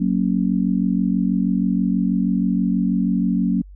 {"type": "chord", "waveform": "sine", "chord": "F# major", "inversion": "none", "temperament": "just", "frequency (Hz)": [185, 231.2, 277.5], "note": ["F#3", "A#3", "C#4"], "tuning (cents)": [0, -14, 2], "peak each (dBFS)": [-19, -21, -23], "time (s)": [0, 3.62], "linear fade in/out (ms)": 10, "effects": ["added 48 Hz sine -38 dBFS peak until 3.75 s"]}